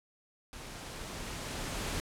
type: noise with level ramp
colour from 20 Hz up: pink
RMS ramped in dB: -46 to -35 dBFS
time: 0.53-2 s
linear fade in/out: 0 ms
effects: low-pass 10000 Hz 12 dB/octave